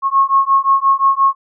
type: beating tone pair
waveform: sine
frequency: 1087 / 1092.7 Hz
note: C#6 / C#6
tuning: -34 / -25 cents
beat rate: 5.7 Hz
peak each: -13 dBFS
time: 0.02-1.35 s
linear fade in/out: 50 ms
effects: none

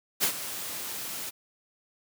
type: noise with ADSR envelope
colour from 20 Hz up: white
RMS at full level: -23 dBFS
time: 0.2-1.31 s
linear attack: 34 ms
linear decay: 87 ms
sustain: -13 dB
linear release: 24 ms
effects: high-pass 100 Hz 12 dB/octave

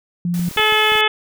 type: tone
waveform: sine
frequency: 174.61 Hz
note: F3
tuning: in tune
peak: -17 dBFS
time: 0.25-0.49 s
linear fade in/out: 2 ms
type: high-pass noise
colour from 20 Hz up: white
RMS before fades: -35 dBFS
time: 0.34-1.01 s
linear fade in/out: 0 ms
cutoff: 260 Hz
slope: 96 dB/octave
type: clicks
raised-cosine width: 3 ms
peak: -23 dBFS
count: 8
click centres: 0.394 / 0.48 / 0.512 / 0.565 / 0.596 / 0.724 / 0.92 / 0.955 s
type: harmonic tone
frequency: 430 Hz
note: A4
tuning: 40 cents flat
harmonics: 1 / 2 / 3 / 4 / 5 / 6 / 7 / 8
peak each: -21 / -21 / -21 / -21 / -21 / -21 / -21 / -21 dBFS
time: 0.57-1.08 s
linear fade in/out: 5 ms
effects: none

